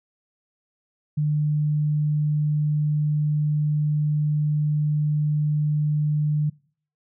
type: tone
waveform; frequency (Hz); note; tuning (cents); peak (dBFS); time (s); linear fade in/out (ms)
sine; 150; D3; +37; -19; 1.17-6.5; 10
effects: noise-tail reverb RT60 0.5 s tail -24 dB re dry